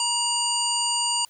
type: harmonic tone with a mistuned harmonic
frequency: 950 Hz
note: A#5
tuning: 33 cents sharp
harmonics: 1 / 3 / 5 / 7 / 9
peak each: -28 / -28 / -28 / -28 / -28 dBFS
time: 0-1.25 s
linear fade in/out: 2 ms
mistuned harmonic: 7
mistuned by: +89 cents
effects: white hiss -57 dBFS RMS until 1.29 s